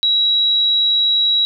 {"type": "tone", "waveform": "sine", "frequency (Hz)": 3877, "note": "B7", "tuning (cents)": -33, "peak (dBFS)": -12, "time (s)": [0.03, 1.45], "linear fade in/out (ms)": 0, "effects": []}